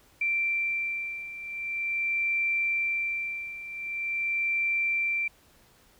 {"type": "beating tone pair", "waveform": "sine", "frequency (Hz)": [2351, 2351.44], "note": ["D7", "D7"], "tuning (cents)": [1, 2], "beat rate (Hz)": 0.44, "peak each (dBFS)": [-32, -28], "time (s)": [0.21, 5.28], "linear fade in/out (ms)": 5, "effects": ["pink hiss -60 dBFS RMS until 5.99 s"]}